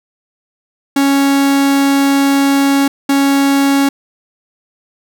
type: tone bursts at uneven times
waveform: 45% pulse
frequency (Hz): 277.2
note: C#4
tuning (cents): 0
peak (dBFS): -9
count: 2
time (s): 0.96-2.88 / 3.09-3.89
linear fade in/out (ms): 5
effects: none